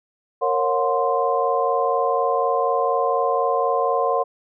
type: tone cluster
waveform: sine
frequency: 464.9 / 549 / 724 / 1044 Hz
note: A#4 / C#5 / F#5 / C6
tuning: -5 / -17 / -38 / -4 cents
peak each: -23 dBFS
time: 0.41-4.24 s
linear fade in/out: 20 ms
effects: none